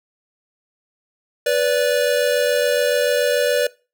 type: tone pair together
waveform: square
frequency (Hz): 493.9 / 580.9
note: B4 / D5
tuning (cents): 0 / -19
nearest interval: minor third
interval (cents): 281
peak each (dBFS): -19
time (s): 1.46-3.67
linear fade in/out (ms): 5
effects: noise-tail reverb RT60 0.3 s tail -21 dB re dry